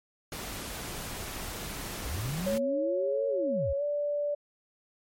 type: noise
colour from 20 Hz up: pink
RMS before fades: -38 dBFS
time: 0.32-2.58 s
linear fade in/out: 2 ms
type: linear two-way sweep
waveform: sine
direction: up then down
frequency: 52.2 to 466.2 to 52.2 Hz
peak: -31 dBFS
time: 2.05-3.73 s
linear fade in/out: 5 ms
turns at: 3.27 s
type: tone with pitch glide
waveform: sine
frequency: 554.4 to 583.3 Hz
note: C#5 to D5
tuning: 0 to -12 cents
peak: -27 dBFS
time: 2.46-4.35 s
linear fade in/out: 10 ms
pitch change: +88 cents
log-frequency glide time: 3.76-3.83 s
effects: MP3 64 kbps